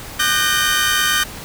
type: tone cluster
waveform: sawtooth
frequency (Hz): 1205 / 1492 / 1578 / 1849 / 3107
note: D6 / F#6 / G6 / A#6 / G7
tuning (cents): +44 / +14 / +11 / -15 / -16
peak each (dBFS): -18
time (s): 0.19-1.24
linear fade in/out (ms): 10
effects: pink hiss -33 dBFS RMS until 1.44 s